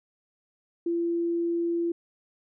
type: tone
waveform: sine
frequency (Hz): 340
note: F4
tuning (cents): -46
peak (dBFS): -24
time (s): 0.86-1.92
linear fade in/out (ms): 5
effects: none